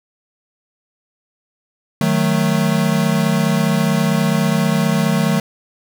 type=chord; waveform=square; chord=D# diminished; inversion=none; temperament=equal; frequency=155.56 / 185 / 220 Hz; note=D#3 / F#3 / A3; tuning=0 / 0 / 0 cents; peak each=-19 / -19 / -19 dBFS; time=2.01-5.4 s; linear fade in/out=2 ms; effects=none